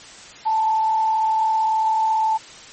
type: tone with frequency modulation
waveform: sine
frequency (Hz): 880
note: A5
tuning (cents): 0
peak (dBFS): -16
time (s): 0.45-2.38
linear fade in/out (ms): 20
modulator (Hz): 38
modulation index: 0.41
effects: white hiss -41 dBFS RMS until 2.72 s + MP3 32 kbps